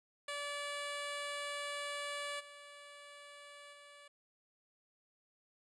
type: tone with level steps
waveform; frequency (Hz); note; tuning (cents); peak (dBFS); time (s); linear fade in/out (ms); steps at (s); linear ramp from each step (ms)
10% pulse; 577; D5; -31; -31 / -44 / -47; 0.28-4.08; 5; 2.39 / 3.72; 20
effects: resampled to 22050 Hz